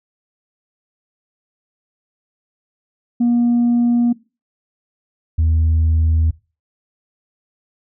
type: tone pair in turn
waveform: sine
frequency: 238.8 / 80.22 Hz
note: A#3 / E2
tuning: +42 / -47 cents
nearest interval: octave + perfect fifth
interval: 1889 cents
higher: first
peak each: -10 dBFS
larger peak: neither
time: 3.2-4.13 / 5.38-6.31 s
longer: neither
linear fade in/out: 10 ms
effects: noise-tail reverb RT60 0.3 s tail -21 dB re dry + tanh soft clip ceiling -10 dBFS